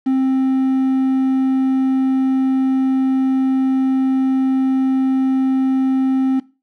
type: tone with quantisation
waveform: triangle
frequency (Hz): 263.8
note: C4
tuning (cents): +14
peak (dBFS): -11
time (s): 0.06-6.4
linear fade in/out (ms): 10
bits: 6
effects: noise-tail reverb RT60 0.3 s tail -19 dB re dry + low-pass 3000 Hz 12 dB/octave